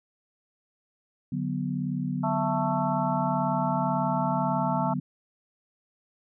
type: chord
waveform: sine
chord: B minor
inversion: first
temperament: equal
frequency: 146.83 / 185 / 246.9 Hz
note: D3 / F#3 / B3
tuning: 0 / 0 / 0 cents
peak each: -31 dBFS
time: 1.32-5 s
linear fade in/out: 5 ms
type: harmonic tone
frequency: 221.4 Hz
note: A3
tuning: 11 cents sharp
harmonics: 3 / 4 / 5 / 6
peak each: -31 / -28 / -36 / -35 dBFS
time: 2.23-4.94 s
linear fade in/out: 10 ms
effects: none